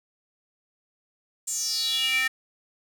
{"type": "tone with high-pass filter sweep", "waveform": "square", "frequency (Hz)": 260.6, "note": "C4", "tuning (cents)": -7, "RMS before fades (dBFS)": -26, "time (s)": [1.47, 2.28], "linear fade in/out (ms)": 10, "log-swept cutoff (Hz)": [7800, 1900], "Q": 6.9, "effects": []}